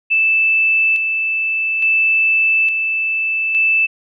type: tone with tremolo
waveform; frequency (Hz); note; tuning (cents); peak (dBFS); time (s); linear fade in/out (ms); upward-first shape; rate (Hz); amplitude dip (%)
sine; 2637; E7; 0; -11; 0.1-3.87; 20; square; 0.58; 40
effects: none